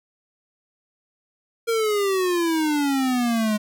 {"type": "exponential sweep", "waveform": "square", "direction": "down", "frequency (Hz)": [466.2, 208.6], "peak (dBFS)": -20, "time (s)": [1.67, 3.58], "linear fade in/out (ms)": 20, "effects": []}